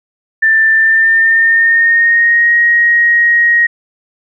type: tone with pitch glide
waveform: sine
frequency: 1777 to 1882.7 Hz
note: A6 to A#6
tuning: +17 to +17 cents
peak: -6 dBFS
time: 0.42-3.67 s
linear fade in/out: 10 ms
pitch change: +100 cents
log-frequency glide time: 0.71-2.55 s
effects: none